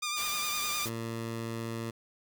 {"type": "tone with vibrato", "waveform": "10% pulse", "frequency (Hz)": 1200, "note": "D6", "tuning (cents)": 37, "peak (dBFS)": -23, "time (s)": [0.02, 0.86], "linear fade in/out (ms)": 10, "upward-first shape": "triangle", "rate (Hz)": 9.8, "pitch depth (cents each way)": 42}
{"type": "noise", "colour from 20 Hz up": "white", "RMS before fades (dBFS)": -38, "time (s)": [0.16, 0.9], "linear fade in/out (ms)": 20}
{"type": "tone", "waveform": "15% pulse", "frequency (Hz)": 114.5, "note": "A#2", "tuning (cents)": -31, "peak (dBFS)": -28, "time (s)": [0.85, 1.91], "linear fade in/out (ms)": 10}
{"effects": []}